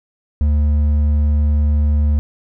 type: tone with hard clipping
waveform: triangle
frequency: 74.2 Hz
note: D2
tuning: 18 cents sharp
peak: -13 dBFS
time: 0.41-2.19 s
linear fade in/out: 0 ms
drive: 8 dB
effects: none